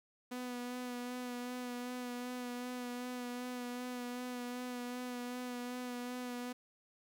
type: tone with vibrato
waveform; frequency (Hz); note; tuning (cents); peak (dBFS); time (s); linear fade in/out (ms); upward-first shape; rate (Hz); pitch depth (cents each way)
sawtooth; 246.9; B3; 0; -36; 0.31-6.53; 10; sine; 2.6; 21
effects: 12-bit

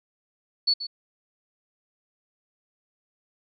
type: tone with echo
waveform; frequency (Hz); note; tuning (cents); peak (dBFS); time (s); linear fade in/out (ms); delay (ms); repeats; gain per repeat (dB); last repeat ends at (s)
sine; 4435; C#8; 0; -18; 0.67-0.74; 10; 130; 1; -12; 0.87
effects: none

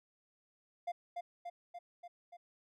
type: tone with echo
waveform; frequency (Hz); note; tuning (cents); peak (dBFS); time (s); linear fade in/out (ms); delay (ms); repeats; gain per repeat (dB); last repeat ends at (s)
triangle; 698.5; F5; 0; -33; 0.87-0.92; 10; 290; 5; -3; 2.37
effects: none

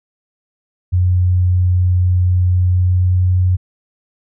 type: tone with pitch glide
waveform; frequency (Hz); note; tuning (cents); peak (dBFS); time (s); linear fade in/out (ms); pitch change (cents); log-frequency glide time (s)
sine; 90.4 to 91.29; F#2 to F#2; -40 to -23; -10; 0.92-3.57; 20; +17; 2.59-3.33
effects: none

